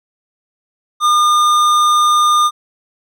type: tone with tanh clipping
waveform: sine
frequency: 1211 Hz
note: D#6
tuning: 47 cents flat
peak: -11 dBFS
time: 1-2.51 s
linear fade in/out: 50 ms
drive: 15 dB
effects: none